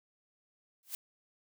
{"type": "noise with exponential growth", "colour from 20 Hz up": "blue", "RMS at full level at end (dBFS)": -35, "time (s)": [0.83, 0.95], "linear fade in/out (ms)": 1, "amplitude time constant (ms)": 25, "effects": []}